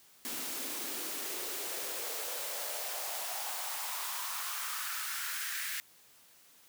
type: noise with high-pass filter sweep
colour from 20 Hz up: white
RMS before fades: -38 dBFS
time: 0.25-5.8 s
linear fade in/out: 0 ms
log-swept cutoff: 240 to 1800 Hz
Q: 3.4
effects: white hiss -61 dBFS RMS until 6.68 s + high-pass 80 Hz 12 dB/octave